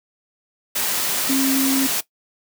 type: tone in noise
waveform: sine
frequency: 268.8 Hz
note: C4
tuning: 47 cents sharp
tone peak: -17 dBFS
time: 1.29-1.87 s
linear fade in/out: 10 ms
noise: white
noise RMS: -22 dBFS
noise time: 0.75-2.01 s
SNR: +2 dB
effects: noise-tail reverb RT60 0.1 s tail -17 dB re dry + high-pass 150 Hz 12 dB/octave